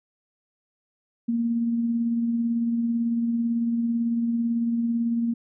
sine tone with tremolo, 233.1 Hz, A#3, in tune, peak -20 dBFS, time 1.28-5.34 s, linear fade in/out 10 ms, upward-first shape sine, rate 18 Hz, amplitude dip 30%, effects none

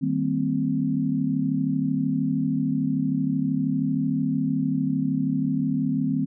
sine chord, C minor seventh, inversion first, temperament equal with one note detuned, 155.56 / 196 / 228.5 / 261.6 Hz, Eb3 / G3 / Bb3 / C4, 0 / 0 / -34 / 0 cents, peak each -27 / -29 / -29 / -24 dBFS, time 0.01-6.26 s, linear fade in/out 20 ms, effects none

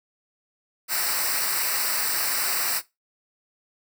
white noise with comb filter, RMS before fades -25 dBFS, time 0.88-2.82 s, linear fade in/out 50 ms, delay 0.3 ms, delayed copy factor -0.8, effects noise-tail reverb RT60 0.2 s tail -18 dB re dry

